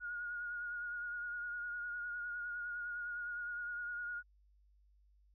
sine tone with vibrato, 1438 Hz, F#6, 50 cents flat, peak -39 dBFS, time 0-4.23 s, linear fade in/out 50 ms, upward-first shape sine, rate 9.8 Hz, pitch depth 29 cents each way, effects added 50 Hz sine -65 dBFS peak until 5.34 s

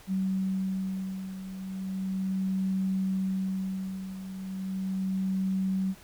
sine beating tone pair, 190 / 190.36 Hz, F#3 / F#3, +46 / +49 cents, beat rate 0.36 Hz, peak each -29 / -34 dBFS, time 0.07-5.95 s, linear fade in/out 50 ms, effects pink hiss -53 dBFS RMS until 6.03 s

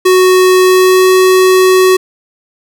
square tone with pitch glide, 370 to 372.8 Hz, F#4 to F#4, 0 to +13 cents, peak -5 dBFS, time 0.05-1.97 s, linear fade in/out 10 ms, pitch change +13 cents, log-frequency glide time 0.64-1.1 s, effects none

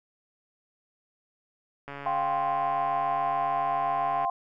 click train, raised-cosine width 0.5 ms, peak -24 dBFS, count 335, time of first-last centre 1.88-4.249 s, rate 141 Hz
sine chord, F suspended second, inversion none, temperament just, 698.5 / 785.8 / 1047.7 Hz, F5 / G5 / C6, 0 / +4 / +2 cents, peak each -29 dBFS, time 2.06-4.3 s, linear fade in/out 2 ms
effects none

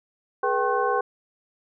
sine tone cluster, 418.8 / 486.5 / 778 / 1079 / 1509 Hz, G#4 / B4 / G5 / C#6 / F#6, +15 / -26 / -13 / -47 / +34 cents, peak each -27 / -26 / -26 / -26 / -31 dBFS, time 0.43-1.01 s, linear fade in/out 5 ms, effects none

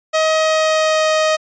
sawtooth tone with pitch glide, 632 to 625.8 Hz, D#5 to D#5, +27 to +10 cents, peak -9 dBFS, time 0.13-1.37 s, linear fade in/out 20 ms, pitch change -17 cents, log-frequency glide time 0.35-1.09 s, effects resampled to 16000 Hz

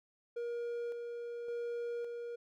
triangle tone with tremolo, 473.9 Hz, A#4, 28 cents sharp, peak -34 dBFS, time 0.36-2.36 s, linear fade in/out 10 ms, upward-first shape square, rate 0.89 Hz, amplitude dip 35%, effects none

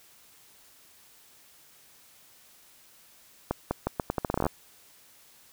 accelerating click train, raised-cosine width 1 ms, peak -12 dBFS, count 15, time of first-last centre 3.51-4.466 s, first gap 200 ms, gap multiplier 0.8, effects white hiss -57 dBFS RMS until 5.52 s

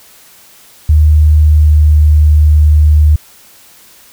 sine tone with pitch glide, 76.4 to 75.78 Hz, D#2 to D#2, -31 to -45 cents, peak -3 dBFS, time 0.89-3.16 s, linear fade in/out 5 ms, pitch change -14 cents, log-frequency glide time 1.42-1.92 s, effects white hiss -41 dBFS RMS until 4.12 s

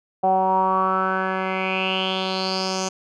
10% pulse tone with low-pass filter sweep, 188.6 Hz, F#3, 33 cents sharp, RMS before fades -22 dBFS, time 0.23-2.89 s, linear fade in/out 10 ms, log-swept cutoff 720 to 6300 Hz, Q 6.4, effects none

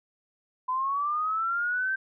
sine linear sweep, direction up, 1006 to 1568 Hz, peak -25 dBFS, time 0.68-1.96 s, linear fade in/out 10 ms, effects none

